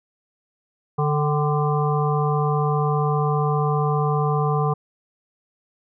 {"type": "harmonic tone with a mistuned harmonic", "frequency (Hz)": 147.5, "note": "D3", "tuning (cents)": 8, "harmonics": [1, 3, 5, 7, 8], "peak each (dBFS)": [-20, -25, -27, -28, -29], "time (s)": [0.98, 4.74], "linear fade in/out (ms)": 10, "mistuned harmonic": 5, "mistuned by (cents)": 58, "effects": []}